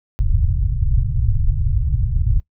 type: low-pass noise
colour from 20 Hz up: pink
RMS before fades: -17 dBFS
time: 0.19-2.4 s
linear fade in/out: 0 ms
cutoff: 130 Hz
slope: 48 dB/octave
effects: noise-tail reverb RT60 0.1 s tail -17 dB re dry